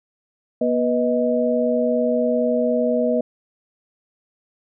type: tone cluster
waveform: sine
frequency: 241.4 / 490.4 / 628 Hz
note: B3 / B4 / D#5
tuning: -39 / -12 / +16 cents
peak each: -21 dBFS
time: 0.61-3.21 s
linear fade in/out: 5 ms
effects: none